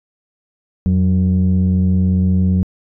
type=tone pair together; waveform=sine; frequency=87.31 / 185 Hz; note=F2 / F#3; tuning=0 / 0 cents; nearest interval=octave + minor second; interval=1300 cents; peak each=-12 dBFS; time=0.86-2.63 s; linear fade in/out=0 ms; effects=tanh soft clip ceiling -8 dBFS